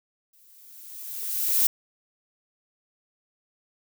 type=noise with exponential growth; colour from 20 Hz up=violet; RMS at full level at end=-19 dBFS; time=0.33-1.67 s; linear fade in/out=5 ms; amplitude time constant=290 ms; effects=none